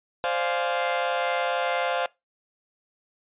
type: chord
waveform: sawtooth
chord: D half-diminished seventh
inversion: third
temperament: equal with one note detuned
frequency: 523.3 / 587.3 / 698.5 / 837.8 Hz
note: C5 / D5 / F5 / Ab5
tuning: 0 / 0 / 0 / +15 cents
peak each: -24 / -29 / -23 / -29 dBFS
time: 0.24-2.06 s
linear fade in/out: 0 ms
effects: noise-tail reverb RT60 0.2 s tail -22 dB re dry + resampled to 8000 Hz